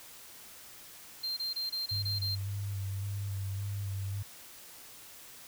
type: tone bursts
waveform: triangle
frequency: 4171 Hz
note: C8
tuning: 6 cents flat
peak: -31 dBFS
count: 7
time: 1.23-2.354 s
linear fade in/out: 10 ms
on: 140 ms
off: 24 ms
type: tone with vibrato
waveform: sine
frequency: 99.1 Hz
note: G2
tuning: 19 cents sharp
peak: -33 dBFS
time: 1.91-4.23 s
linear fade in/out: 10 ms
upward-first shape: square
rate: 1.8 Hz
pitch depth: 22 cents each way
effects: white hiss -51 dBFS RMS until 5.47 s